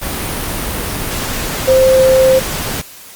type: tone in noise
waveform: sine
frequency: 523.3 Hz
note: C5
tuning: in tune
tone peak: -6 dBFS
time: 1.67-2.4 s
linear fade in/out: 20 ms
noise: pink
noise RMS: -20 dBFS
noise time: 0.01-2.82 s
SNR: +11 dB
effects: white hiss -36 dBFS RMS until 3.15 s + Opus 32 kbps